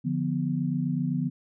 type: chord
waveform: sine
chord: B diminished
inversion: first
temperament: equal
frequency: 146.83 / 174.61 / 246.9 Hz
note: D3 / F3 / B3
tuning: 0 / 0 / 0 cents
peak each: -29 dBFS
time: 0.04-1.3 s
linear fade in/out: 20 ms
effects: none